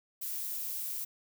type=noise; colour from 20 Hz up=violet; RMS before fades=-37 dBFS; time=0.21-1.05 s; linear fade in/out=10 ms; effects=none